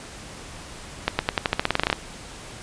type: accelerating click train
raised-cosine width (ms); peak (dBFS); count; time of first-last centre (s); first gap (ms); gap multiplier
0.3; -3; 15; 1.08-1.928; 110; 0.9
effects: pink hiss -40 dBFS RMS until 2.62 s + resampled to 22050 Hz